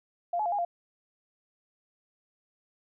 sine tone with pitch steps, 696 / 850 / 697 / 818 / 694 Hz, F5 / G#5 / F5 / G#5 / F5, -6 / +40 / -4 / -26 / -11 cents, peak -26 dBFS, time 0.33-0.65 s, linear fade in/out 5 ms, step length 64 ms, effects none

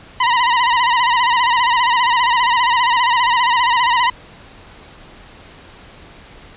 sawtooth tone with vibrato, 973 Hz, B5, 26 cents flat, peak -8 dBFS, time 0.2-4.1 s, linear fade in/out 5 ms, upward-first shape sine, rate 15 Hz, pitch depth 91 cents each way, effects pink hiss -41 dBFS RMS until 6.56 s + resampled to 8000 Hz

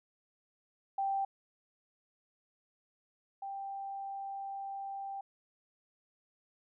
sine tone pair in turn, 784 / 786.9 Hz, G5 / G5, 0 / +6 cents, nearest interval unison, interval 6 cents, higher second, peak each -30 / -38 dBFS, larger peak first, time 0.98-1.25 / 3.42-5.21 s, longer second, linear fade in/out 5 ms, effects none

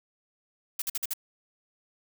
blue noise bursts, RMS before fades -30 dBFS, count 5, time 0.79-1.136 s, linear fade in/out 5 ms, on 30 ms, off 49 ms, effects none

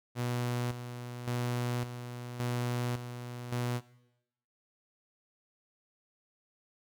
sawtooth tone with tremolo, 121.9 Hz, B2, 22 cents flat, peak -27 dBFS, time 0.15-3.81 s, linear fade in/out 50 ms, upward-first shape square, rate 0.89 Hz, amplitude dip 65%, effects noise-tail reverb RT60 0.9 s tail -19 dB re dry

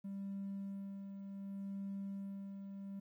triangle tone with tremolo, 196.9 Hz, G3, 8 cents sharp, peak -37 dBFS, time 0.04-3 s, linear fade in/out 10 ms, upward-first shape sine, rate 0.67 Hz, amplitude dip 50%, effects tanh soft clip ceiling -36 dBFS + 13-bit

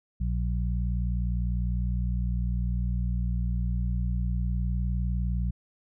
harmonic tone, 59.8 Hz, A#1, 45 cents sharp, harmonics 1 / 2 / 3, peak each -26 / -32 / -34 dBFS, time 0.2-5.51 s, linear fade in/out 10 ms, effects none

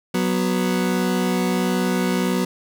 30% pulse tone pair together, 185 / 246.5 Hz, F#3 / B3, 0 / -3 cents, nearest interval perfect fourth, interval 497 cents, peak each -18 / -20 dBFS, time 0.14-2.45 s, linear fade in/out 5 ms, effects none

